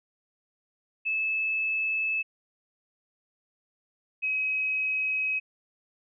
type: tone pair in turn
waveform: sine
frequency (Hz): 2609 / 2544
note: E7 / D#7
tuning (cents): -18 / +38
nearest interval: unison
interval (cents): 44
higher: first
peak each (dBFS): -25 / -25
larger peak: neither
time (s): 1.05-2.23 / 4.22-5.4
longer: neither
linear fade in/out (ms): 20
effects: none